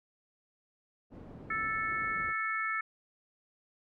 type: low-pass noise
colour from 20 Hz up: white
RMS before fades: -48 dBFS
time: 1.1-2.34 s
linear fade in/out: 50 ms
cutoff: 350 Hz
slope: 12 dB/octave
type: harmonic tone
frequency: 440 Hz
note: A4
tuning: in tune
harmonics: 3 / 4 / 5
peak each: -34 / -35 / -36 dBFS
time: 1.5-2.81 s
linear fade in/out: 5 ms
effects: none